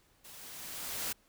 white noise with level ramp, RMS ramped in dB -52 to -35 dBFS, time 0.24-1.13 s, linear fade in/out 10 ms, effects pink hiss -68 dBFS RMS until 1.28 s

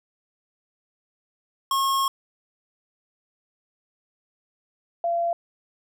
square / sine tone pair in turn, 1085 / 683.5 Hz, C#6 / F5, -37 / -37 cents, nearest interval minor sixth, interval 800 cents, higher first, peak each -21 dBFS, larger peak neither, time 1.71-2.08 / 5.04-5.33 s, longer first, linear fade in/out 2 ms, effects none

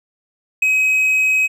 triangle tone with ADSR envelope, 2538 Hz, D#7, 34 cents sharp, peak -8 dBFS, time 0.62-1.48 s, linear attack 6 ms, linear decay 13 ms, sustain -3 dB, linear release 26 ms, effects none

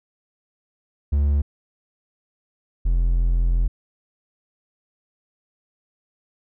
triangle tone pair in turn, 71.9 / 42.75 Hz, D2 / F1, -36 / -36 cents, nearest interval major sixth, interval 900 cents, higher first, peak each -14 dBFS, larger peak neither, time 1.12-1.42 / 2.85-3.68 s, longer second, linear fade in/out 10 ms, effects none

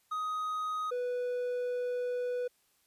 triangle tone pair in turn, 1253 / 493.1 Hz, D#6 / B4, +12 / -3 cents, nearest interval octave + major third, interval 1615 cents, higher first, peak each -30 / -29 dBFS, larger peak second, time 0.11-0.91 / 0.91-2.48 s, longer second, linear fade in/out 10 ms, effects white hiss -71 dBFS RMS until 2.86 s + resampled to 32000 Hz

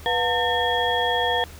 sine tone cluster, 490.2 / 714 / 900 / 1805 / 3312 Hz, B4 / F5 / A5 / A6 / G#7, -13 / +38 / +39 / +44 / -5 cents, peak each -26 dBFS, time 0.06-1.44 s, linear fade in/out 0 ms, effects added 78 Hz sine -41 dBFS peak until 1.59 s + pink hiss -45 dBFS RMS until 1.59 s

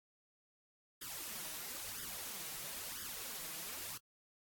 white noise with flanger, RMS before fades -45 dBFS, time 1.01-3.98 s, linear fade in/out 10 ms, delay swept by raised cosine 0.59 to 6.39 ms, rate 1 Hz, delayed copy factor +0.8, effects AAC 64 kbps

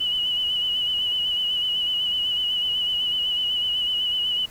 sine tone with vibrato, 2956 Hz, F#7, 2 cents flat, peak -21 dBFS, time 0-4.46 s, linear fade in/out 10 ms, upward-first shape sine, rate 8 Hz, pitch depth 43 cents each way, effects pink hiss -47 dBFS RMS until 4.5 s

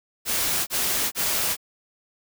white noise bursts, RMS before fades -24 dBFS, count 3, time 0.25-1.568 s, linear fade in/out 50 ms, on 420 ms, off 29 ms, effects none

